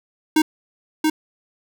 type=tone with echo; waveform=square; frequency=311.1 Hz; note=D#4; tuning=in tune; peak=-13 dBFS; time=0.36-0.42 s; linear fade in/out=5 ms; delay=680 ms; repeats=1; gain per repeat=-3 dB; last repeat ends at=1.1 s; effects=none